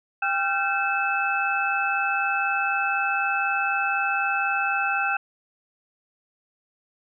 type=tone cluster; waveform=sine; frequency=794 / 1376 / 1540 / 2613 Hz; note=G5 / F6 / G6 / E7; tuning=+22 / -26 / -31 / -16 cents; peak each=-27 dBFS; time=0.22-5.17 s; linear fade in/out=5 ms; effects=none